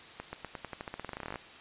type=accelerating click train; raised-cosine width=0.5 ms; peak=-23 dBFS; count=22; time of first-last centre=0.2-1.358 s; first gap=130 ms; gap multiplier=0.9; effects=white hiss -50 dBFS RMS until 1.6 s + resampled to 8000 Hz